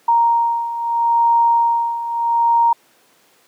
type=beating tone pair; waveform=sine; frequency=932.3 / 933.07 Hz; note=A#5 / A#5; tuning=0 / +1 cents; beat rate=0.77 Hz; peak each=-19 / -14 dBFS; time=0.08-2.73 s; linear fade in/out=5 ms; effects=pink hiss -54 dBFS RMS until 3.47 s + high-pass 300 Hz 12 dB/octave